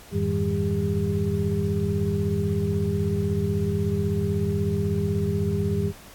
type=tone cluster; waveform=sine; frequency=88.4 / 104.6 / 159.2 / 199.6 / 402 Hz; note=F2 / G#2 / D#3 / G3 / G4; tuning=+22 / +13 / +40 / +32 / +44 cents; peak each=-28 dBFS; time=0.11-5.93 s; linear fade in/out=50 ms; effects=pink hiss -47 dBFS RMS until 6.14 s + AAC 64 kbps